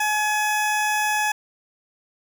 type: tone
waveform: 20% pulse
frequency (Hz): 847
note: G#5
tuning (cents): +34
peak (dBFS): -15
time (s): 0-1.32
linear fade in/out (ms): 5
effects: none